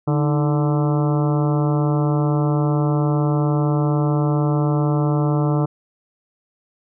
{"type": "harmonic tone with a mistuned harmonic", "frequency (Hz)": 146.7, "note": "D3", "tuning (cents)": -2, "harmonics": [1, 2, 3, 4, 5, 6, 7, 8, 9], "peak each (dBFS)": [-17, -23, -27, -29, -31, -33, -34, -35, -36], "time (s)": [0.07, 5.66], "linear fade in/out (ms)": 10, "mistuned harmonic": 2, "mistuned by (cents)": 90, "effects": []}